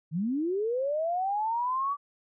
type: linear sweep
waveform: sine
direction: up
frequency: 145.5 to 1159 Hz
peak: -26 dBFS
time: 0.11-1.97 s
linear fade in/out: 50 ms
effects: none